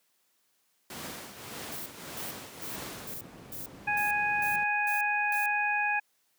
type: noise with tremolo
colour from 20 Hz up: pink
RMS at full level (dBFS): -38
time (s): 0.9-3.14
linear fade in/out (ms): 2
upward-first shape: triangle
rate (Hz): 1.7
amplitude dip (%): 65
type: noise bursts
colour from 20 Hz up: violet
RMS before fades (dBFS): -40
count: 9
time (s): 1.72-5.46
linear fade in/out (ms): 2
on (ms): 140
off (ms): 310
type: noise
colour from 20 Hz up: brown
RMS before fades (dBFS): -40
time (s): 2.72-4.64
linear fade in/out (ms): 5
type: harmonic tone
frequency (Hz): 830.6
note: G#5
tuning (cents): 0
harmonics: 1 / 2 / 3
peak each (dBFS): -30 / -30 / -30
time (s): 3.87-6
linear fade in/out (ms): 10
effects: white hiss -72 dBFS RMS until 6.38 s + high-pass 150 Hz 12 dB/octave